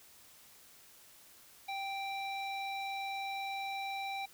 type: tone with low-pass filter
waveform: square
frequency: 784 Hz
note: G5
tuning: in tune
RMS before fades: -39 dBFS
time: 1.68-4.26 s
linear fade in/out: 10 ms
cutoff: 3300 Hz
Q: 5.8
effects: white hiss -59 dBFS RMS until 4.33 s